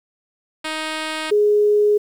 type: tone pair in turn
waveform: 5% pulse / sine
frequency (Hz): 313 / 416.9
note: D#4 / G#4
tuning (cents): +10 / +7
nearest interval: perfect fourth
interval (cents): 497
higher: second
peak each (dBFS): -12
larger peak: neither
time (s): 0.64-1.31 / 1.31-1.98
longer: neither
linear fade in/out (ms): 10
effects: low-pass 9000 Hz 12 dB/octave + 8-bit